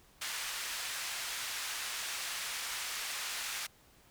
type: band-pass noise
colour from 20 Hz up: pink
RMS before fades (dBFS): -39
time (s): 0.21-3.67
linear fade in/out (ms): 10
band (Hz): 1500 to 11000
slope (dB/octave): 12
effects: pink hiss -63 dBFS RMS until 4.1 s